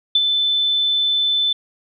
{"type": "tone with ADSR envelope", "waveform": "sine", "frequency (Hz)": 3520, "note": "A7", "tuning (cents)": 0, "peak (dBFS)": -10, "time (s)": [0.15, 1.53], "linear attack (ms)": 5, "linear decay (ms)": 39, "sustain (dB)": -5, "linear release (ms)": 6, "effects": []}